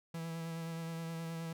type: tone with vibrato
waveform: 45% pulse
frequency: 164.81 Hz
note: E3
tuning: in tune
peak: -39 dBFS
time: 0.14-1.53 s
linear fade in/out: 5 ms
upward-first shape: sine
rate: 9.5 Hz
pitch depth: 18 cents each way
effects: none